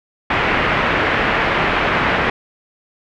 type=low-pass noise; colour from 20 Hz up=white; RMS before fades=-17 dBFS; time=0.3-2.3 s; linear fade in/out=5 ms; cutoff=2300 Hz; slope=24 dB/octave; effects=none